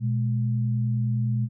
sine tone pair together, 120.56 / 210.3 Hz, B2 / G#3, -41 / +22 cents, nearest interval minor seventh, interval 963 cents, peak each -22 / -30 dBFS, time 0-1.49 s, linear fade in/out 50 ms, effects none

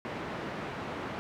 pink band-pass noise, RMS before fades -38 dBFS, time 0.05-1.19 s, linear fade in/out 0 ms, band 140 to 2000 Hz, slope 12 dB/octave, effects none

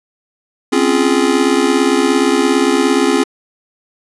square chord, Db major seventh, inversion third, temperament just, 259.9 / 277.2 / 346.5 / 415.8 Hz, C4 / Db4 / F4 / Ab4, -11 / 0 / -14 / +2 cents, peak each -17 dBFS, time 0.72-3.24 s, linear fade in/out 10 ms, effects resampled to 24000 Hz

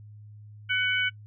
harmonic tone, 749 Hz, F#5, 21 cents sharp, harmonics 2 / 3 / 4, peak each -26 / -28 / -29 dBFS, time 0.69-1.1 s, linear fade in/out 20 ms, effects noise-tail reverb RT60 0.1 s tail -24 dB re dry + added 105 Hz sine -44 dBFS peak until 1.26 s

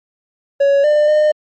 triangle tone with pitch steps, 559 / 598 / 607 Hz, C#5 / D5 / D#5, +14 / +31 / -43 cents, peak -7 dBFS, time 0.6-1.32 s, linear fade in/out 10 ms, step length 240 ms, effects MP3 32 kbps

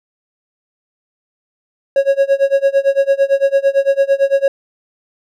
triangle tone with tremolo, 550 Hz, C#5, 14 cents flat, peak -5 dBFS, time 1.96-4.48 s, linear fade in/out 2 ms, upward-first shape sine, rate 8.9 Hz, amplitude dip 95%, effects none

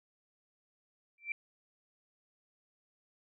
sine tone with exponential growth, 2345 Hz, D7, 3 cents flat, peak -29 dBFS, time 1.18-1.32 s, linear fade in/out 2 ms, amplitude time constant 29 ms, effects none

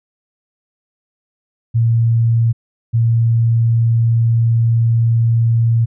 sine tone pair in turn, 115.4 / 115.4 Hz, A#2 / A#2, -17 / -17 cents, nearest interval unison, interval 0 cents, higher neither, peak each -10 dBFS, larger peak neither, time 1.74-2.53 / 2.93-5.86 s, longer second, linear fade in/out 20 ms, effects none

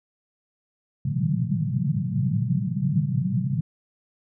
pink band-pass noise, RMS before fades -24 dBFS, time 1.05-3.61 s, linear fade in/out 5 ms, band 110 to 200 Hz, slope 96 dB/octave, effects none

